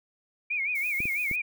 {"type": "tone with vibrato", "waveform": "sine", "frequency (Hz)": 2310, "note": "D7", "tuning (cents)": -29, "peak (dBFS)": -26, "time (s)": [0.5, 1.42], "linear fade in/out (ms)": 10, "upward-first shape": "sine", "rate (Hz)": 6, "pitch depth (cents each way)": 140}
{"type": "noise", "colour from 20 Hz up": "violet", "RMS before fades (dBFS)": -43, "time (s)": [0.75, 1.36], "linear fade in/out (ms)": 5}
{"type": "clicks", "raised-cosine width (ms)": 3, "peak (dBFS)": -24, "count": 3, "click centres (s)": [1.004, 1.055, 1.313]}
{"effects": []}